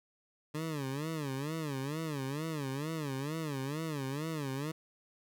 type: tone with vibrato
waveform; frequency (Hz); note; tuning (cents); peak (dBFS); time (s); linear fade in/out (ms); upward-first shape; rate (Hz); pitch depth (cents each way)
20% pulse; 146.83; D3; 0; -30; 0.54-4.72; 10; sine; 2.2; 180
effects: none